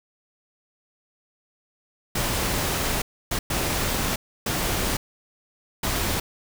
pink noise bursts at uneven times, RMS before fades -25 dBFS, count 5, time 2.15-3.02 / 3.31-3.39 / 3.5-4.16 / 4.46-4.97 / 5.83-6.2 s, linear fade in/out 5 ms, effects none

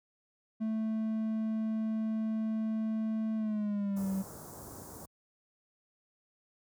triangle tone with pitch glide, 220 to 192.63 Hz, A3 to G3, 0 to -30 cents, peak -28 dBFS, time 0.6-4.23 s, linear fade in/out 20 ms, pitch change -230 cents, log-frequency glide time 3.36-4.09 s
pink band-stop noise, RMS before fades -46 dBFS, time 3.96-5.06 s, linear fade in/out 10 ms, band 1200 to 6300 Hz, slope 24 dB/octave
effects high-pass 80 Hz 12 dB/octave

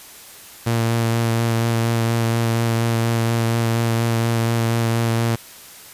sawtooth tone with vibrato, 115.3 Hz, A#2, 19 cents flat, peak -13 dBFS, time 0.66-5.36 s, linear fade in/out 10 ms, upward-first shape sine, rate 4.2 Hz, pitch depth 17 cents each way, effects white hiss -41 dBFS RMS until 5.93 s + resampled to 32000 Hz

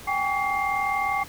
sine tone cluster, 776 / 816 / 1137 / 2109 Hz, G5 / G#5 / C#6 / C7, -18 / -31 / +44 / +13 cents, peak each -28 dBFS, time 0.07-1.24 s, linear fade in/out 10 ms, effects pink hiss -43 dBFS RMS until 1.28 s

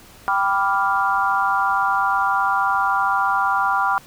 sine chord, G dominant seventh, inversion none, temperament equal, 784 / 987.8 / 1174.7 / 1396.9 Hz, G5 / B5 / D6 / F6, 0 / 0 / 0 / 0 cents, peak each -22 dBFS, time 0.28-3.98 s, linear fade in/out 0 ms, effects pink hiss -46 dBFS RMS until 4.06 s

